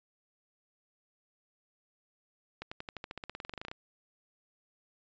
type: accelerating click train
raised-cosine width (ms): 0.3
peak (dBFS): -24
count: 20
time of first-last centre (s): 2.62-3.715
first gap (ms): 95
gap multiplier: 0.94
effects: resampled to 16000 Hz